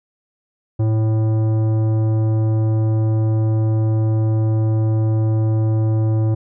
sine tone with tanh clipping, 110 Hz, A2, in tune, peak -16 dBFS, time 0.79-6.35 s, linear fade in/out 10 ms, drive 13 dB, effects none

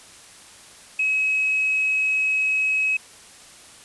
sine tone with hard clipping, 2558 Hz, D#7, 47 cents sharp, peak -19 dBFS, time 0.99-2.97 s, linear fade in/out 5 ms, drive 1 dB, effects white hiss -46 dBFS RMS until 3.84 s + resampled to 24000 Hz

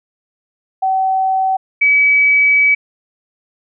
sine tone pair in turn, 762 / 2283 Hz, G5 / D7, -49 / -50 cents, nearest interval octave + perfect fifth, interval 1899 cents, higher second, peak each -12 / -8 dBFS, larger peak second, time 0.82-1.57 / 1.81-2.75 s, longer second, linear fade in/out 10 ms, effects none

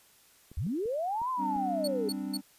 clicks, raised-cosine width 3 ms, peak -36 dBFS, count 5, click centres 0.516 / 0.666 / 0.857 / 1.217 / 1.563 s
sine linear two-way sweep, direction up then down, 55 to 1046.5 to 399.1 Hz, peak -29 dBFS, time 0.57-2.09 s, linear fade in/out 5 ms, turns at 1.3 s
triangle chord, G suspended fourth, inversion none, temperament equal, 196 / 261.6 / 293.7 Hz, G3 / C4 / D4, 0 / 0 / 0 cents, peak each -35 dBFS, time 1.37-2.42 s, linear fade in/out 50 ms
sawtooth tone bursts, 4400 Hz, C#8, 14 cents flat, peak -30 dBFS, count 3, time 1.84-2.371 s, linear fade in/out 5 ms, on 37 ms, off 210 ms
effects white hiss -61 dBFS RMS until 2.58 s + resampled to 32000 Hz

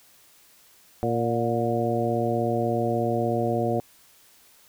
harmonic tone with a mistuned harmonic, 116.54 Hz, A#2, in tune, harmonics 1 / 2 / 3 / 4 / 5 / 6, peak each -29 / -29 / -29 / -29 / -29 / -29 dBFS, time 1.03-3.8 s, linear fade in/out 0 ms, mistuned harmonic 6, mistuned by +46 cents, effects white hiss -56 dBFS RMS until 4.68 s

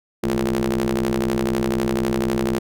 sawtooth ring-modulated tone, 64 Hz, C2, 38 cents flat, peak -12 dBFS, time 0.23-2.59 s, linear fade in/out 10 ms, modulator 282 Hz, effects none

